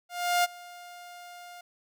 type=tone with ADSR envelope; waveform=sawtooth; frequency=706 Hz; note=F5; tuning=19 cents sharp; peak=-17 dBFS; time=0.09-1.61 s; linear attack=350 ms; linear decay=25 ms; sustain=-23 dB; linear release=4 ms; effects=none